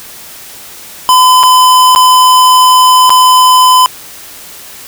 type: tone with dropouts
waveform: square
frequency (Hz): 1014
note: B5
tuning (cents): +45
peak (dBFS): -3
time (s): 1.09-3.86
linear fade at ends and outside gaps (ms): 0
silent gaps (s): 1.431-1.435 / 1.95-1.96 / 3.095-3.103
effects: white hiss -30 dBFS RMS until 4.87 s